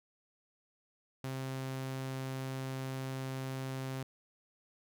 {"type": "tone", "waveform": "sawtooth", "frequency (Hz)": 132.3, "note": "C3", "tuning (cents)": 20, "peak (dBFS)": -33, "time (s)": [1.24, 4.03], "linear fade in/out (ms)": 2, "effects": []}